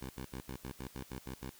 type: tone bursts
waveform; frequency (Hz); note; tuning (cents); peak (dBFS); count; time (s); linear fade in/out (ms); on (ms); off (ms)
10% pulse; 65.4; C2; 0; -33; 10; 0.01-1.503; 10; 89; 67
effects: white hiss -59 dBFS RMS until 1.59 s